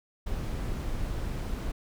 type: noise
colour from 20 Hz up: brown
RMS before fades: -32 dBFS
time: 0.26-1.72 s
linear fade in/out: 10 ms
effects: none

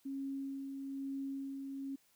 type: tone with tremolo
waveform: sine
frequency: 273 Hz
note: C#4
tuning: 26 cents flat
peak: -37 dBFS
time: 0.05-1.96 s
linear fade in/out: 10 ms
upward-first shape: sine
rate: 1.1 Hz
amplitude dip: 35%
effects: white hiss -71 dBFS RMS until 2.15 s

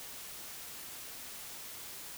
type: silence
effects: white hiss -46 dBFS RMS until 2.17 s

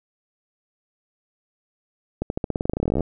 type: accelerating click train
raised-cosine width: 2 ms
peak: -10 dBFS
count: 23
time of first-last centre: 2.22-3.007 s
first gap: 81 ms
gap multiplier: 0.91
effects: none

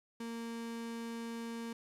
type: tone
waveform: 35% pulse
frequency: 231 Hz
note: A#3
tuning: 16 cents flat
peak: -38 dBFS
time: 0.2-1.73 s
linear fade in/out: 5 ms
effects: low-pass 12000 Hz 12 dB/octave + 12-bit

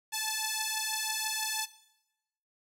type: beating tone pair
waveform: 5% pulse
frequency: 868 / 874.1 Hz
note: A5 / A5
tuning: -24 / -12 cents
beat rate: 6.1 Hz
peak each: -22 dBFS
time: 0.12-1.66 s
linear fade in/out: 20 ms
effects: noise-tail reverb RT60 0.9 s tail -18 dB re dry

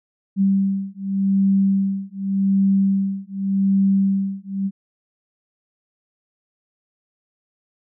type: beating tone pair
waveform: sine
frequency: 194.7 / 195.56 Hz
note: G3 / G3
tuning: -12 / -4 cents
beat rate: 0.86 Hz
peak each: -19 dBFS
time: 0.36-4.71 s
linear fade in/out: 50 ms
effects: none

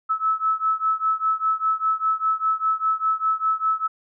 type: beating tone pair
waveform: sine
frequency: 1300 / 1305 Hz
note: E6 / E6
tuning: -24 / -18 cents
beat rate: 5 Hz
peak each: -22 / -23 dBFS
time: 0.09-3.88 s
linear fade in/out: 20 ms
effects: none

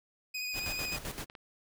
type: tone with vibrato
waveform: 25% pulse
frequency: 2489 Hz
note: D#7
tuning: in tune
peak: -31 dBFS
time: 0.34-0.97 s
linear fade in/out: 10 ms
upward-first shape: triangle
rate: 14 Hz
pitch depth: 26 cents each way
type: noise with tremolo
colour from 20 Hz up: pink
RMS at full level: -38 dBFS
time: 0.53-1.26 s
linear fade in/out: 50 ms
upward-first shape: square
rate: 7.7 Hz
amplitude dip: 65%
type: clicks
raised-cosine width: 0.3 ms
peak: -31 dBFS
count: 4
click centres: 0.938 / 1.066 / 1.299 / 1.352 s
effects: none

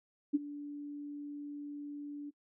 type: tone with ADSR envelope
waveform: sine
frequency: 290.3 Hz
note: D4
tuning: 20 cents flat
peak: -23 dBFS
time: 0.33-2.31 s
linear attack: 21 ms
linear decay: 26 ms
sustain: -17 dB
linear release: 22 ms
effects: noise-tail reverb RT60 0.1 s tail -23 dB re dry

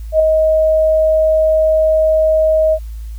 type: tone with ADSR envelope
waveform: sine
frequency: 630 Hz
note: D#5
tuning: 21 cents sharp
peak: -5 dBFS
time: 0.12-2.79 s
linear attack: 78 ms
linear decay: 3 ms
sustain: -4 dB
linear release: 60 ms
effects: added 55 Hz sine -24 dBFS peak until 3.18 s + white hiss -50 dBFS RMS until 3.18 s

